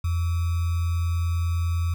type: tone with sample-and-hold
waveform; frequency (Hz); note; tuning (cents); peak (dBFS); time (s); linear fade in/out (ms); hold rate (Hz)
sine; 84.9; F2; -48; -21; 0.04-1.94; 5; 1225
effects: none